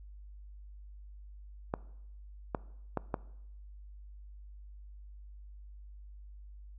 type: clicks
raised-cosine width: 1 ms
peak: -17 dBFS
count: 4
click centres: 1.739 / 2.548 / 2.973 / 3.142 s
effects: noise-tail reverb RT60 0.8 s tail -20 dB re dry + added 50 Hz sine -47 dBFS peak until 6.78 s